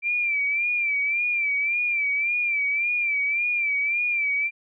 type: tone with vibrato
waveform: sine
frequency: 2349 Hz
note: D7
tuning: in tune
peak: -21 dBFS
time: 0.02-4.51 s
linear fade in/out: 50 ms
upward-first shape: sine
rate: 1.8 Hz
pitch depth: 70 cents each way
effects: none